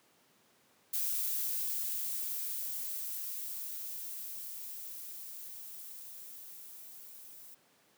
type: noise with level ramp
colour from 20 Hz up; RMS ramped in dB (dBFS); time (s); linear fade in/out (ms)
violet; -33 to -52; 0.93-7.55; 10
effects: pink hiss -67 dBFS RMS until 7.97 s + high-pass 200 Hz 12 dB/octave